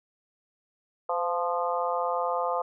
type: harmonic tone with a mistuned harmonic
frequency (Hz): 174.61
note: F3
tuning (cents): 0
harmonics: 3 / 4 / 5 / 6 / 7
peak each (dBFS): -30 / -31 / -32 / -33 / -33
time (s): 1.09-2.62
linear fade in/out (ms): 5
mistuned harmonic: 3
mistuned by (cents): -32
effects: none